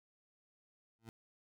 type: tone with exponential growth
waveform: 20% pulse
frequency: 113.2 Hz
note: A2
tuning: 50 cents sharp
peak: -40 dBFS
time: 0.99-1.09 s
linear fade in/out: 0 ms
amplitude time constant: 20 ms
effects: none